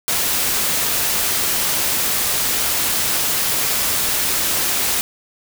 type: noise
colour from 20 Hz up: white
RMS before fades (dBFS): -19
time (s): 0.08-5.01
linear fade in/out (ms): 0
effects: none